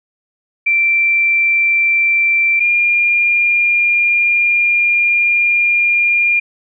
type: tone pair in turn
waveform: sine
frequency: 2349 / 2407 Hz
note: D7 / D7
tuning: 0 / +42 cents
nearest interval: unison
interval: 42 cents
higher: second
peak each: -10 dBFS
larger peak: neither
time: 0.66-2.6 / 2.6-6.4 s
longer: second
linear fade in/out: 10 ms
effects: none